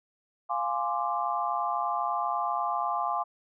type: chord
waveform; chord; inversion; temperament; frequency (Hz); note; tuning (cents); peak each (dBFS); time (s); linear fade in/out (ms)
sine; D half-diminished seventh; first; equal; 698.5 / 830.6 / 1046.5 / 1174.7; F5 / Ab5 / C6 / D6; 0 / 0 / 0 / 0; -32; 0.49-3.24; 20
effects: none